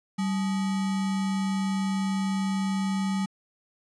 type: tone with sample-and-hold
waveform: sine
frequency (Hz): 193.3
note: G3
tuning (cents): -24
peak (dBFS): -24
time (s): 0.18-3.26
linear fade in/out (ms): 10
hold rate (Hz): 1050
effects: resampled to 22050 Hz